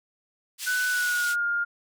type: band-pass noise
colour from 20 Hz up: white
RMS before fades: -34 dBFS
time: 0.58-1.36 s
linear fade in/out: 50 ms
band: 2500 to 9300 Hz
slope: 12 dB/octave
type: tone with pitch glide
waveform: sine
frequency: 1494 to 1410.1 Hz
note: F#6 to F6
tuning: +16 to +16 cents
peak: -23 dBFS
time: 0.66-1.65 s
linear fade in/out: 20 ms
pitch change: -100 cents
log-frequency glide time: 0.87-1.44 s
effects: none